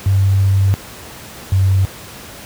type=tone pair in turn; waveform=sine; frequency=97.4 / 95.67 Hz; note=G2 / G2; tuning=-11 / -42 cents; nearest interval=unison; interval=31 cents; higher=first; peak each=-9 dBFS; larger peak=neither; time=0.06-0.74 / 1.52-1.85 s; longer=first; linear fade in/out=0 ms; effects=pink hiss -34 dBFS RMS until 2.45 s + high-pass 60 Hz 12 dB/octave